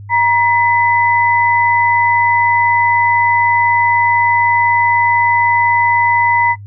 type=tone pair together; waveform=sine; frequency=946 / 2005 Hz; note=A#5 / B6; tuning=+25 / +26 cents; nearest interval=octave + minor second; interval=1301 cents; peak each=-10 / -14 dBFS; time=0.09-6.56 s; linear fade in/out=50 ms; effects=noise-tail reverb RT60 0.1 s tail -22 dB re dry + added 101 Hz sine -29 dBFS peak until 6.66 s

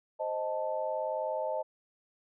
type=chord; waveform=sine; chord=A diminished; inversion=first; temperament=equal; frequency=523.3 / 622.3 / 880 Hz; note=C5 / Eb5 / A5; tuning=0 / 0 / 0 cents; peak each=-36 / -33 / -36 dBFS; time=0.19-1.63 s; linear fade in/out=20 ms; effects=none

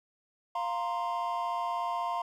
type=chord; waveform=triangle; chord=F suspended fourth; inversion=none; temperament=just; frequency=698.5 / 931.3 / 1047.7 Hz; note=F5 / Bb5 / C6; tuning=0 / -2 / +2 cents; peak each=-32 dBFS; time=0.55-2.22 s; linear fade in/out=5 ms; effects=tanh soft clip ceiling -20 dBFS

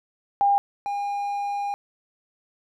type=tone pair in turn; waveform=sine / triangle; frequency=804 / 809.6 Hz; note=G5 / G#5; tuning=+44 / -44 cents; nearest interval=unison; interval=12 cents; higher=second; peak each=-16 / -23 dBFS; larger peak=first; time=0.41-0.58 / 0.86-1.74 s; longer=second; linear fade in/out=0 ms; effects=none

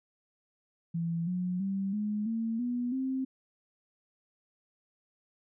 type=tone with pitch steps; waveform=sine; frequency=167.6 / 180.67 / 194.76 / 209.9 / 226.3 / 244 / 263 Hz; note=E3 / F#3 / G3 / G#3 / A3 / B3 / C4; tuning=+29 / -41 / -11 / +19 / +49 / -21 / +9 cents; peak=-29 dBFS; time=0.94-3.25 s; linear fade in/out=10 ms; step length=330 ms; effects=none

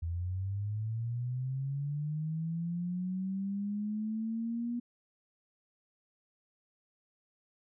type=linear sweep; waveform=sine; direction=up; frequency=82 to 241.1 Hz; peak=-32 dBFS; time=0.02-4.8 s; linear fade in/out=10 ms; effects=none

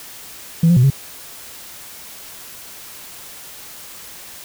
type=tone with pitch steps; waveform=sine; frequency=165.9 / 173.7 / 124.2 / 136.8 Hz; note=E3 / F3 / B2 / C#3; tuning=+11 / -9 / +10 / -23 cents; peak=-7 dBFS; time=0.63-0.902 s; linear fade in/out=5 ms; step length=68 ms; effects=tanh soft clip ceiling -6 dBFS + white hiss -37 dBFS RMS until 4.44 s

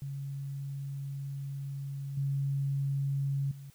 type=tone with level steps; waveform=sine; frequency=138.59 Hz; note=C#3; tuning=in tune; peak=-35 / -28 / -43 dBFS; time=0.02-3.7 s; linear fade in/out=0 ms; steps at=2.17 / 3.51 s; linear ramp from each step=5 ms; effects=white hiss -63 dBFS RMS until 3.74 s

